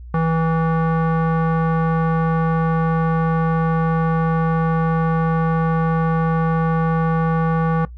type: tone with low-pass filter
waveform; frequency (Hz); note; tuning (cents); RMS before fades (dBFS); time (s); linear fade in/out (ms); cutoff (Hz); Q
square; 163; E3; -19; -18; 0.14-7.85; 2; 1200; 2.5
effects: noise-tail reverb RT60 0.1 s tail -18 dB re dry + added 60 Hz sine -33 dBFS peak until 7.97 s